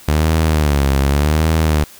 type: tone with vibrato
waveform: sawtooth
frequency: 74 Hz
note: D2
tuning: 14 cents sharp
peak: -8 dBFS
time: 0.08-1.84 s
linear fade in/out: 5 ms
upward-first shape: sine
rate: 0.86 Hz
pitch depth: 140 cents each way
effects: white hiss -41 dBFS RMS until 1.99 s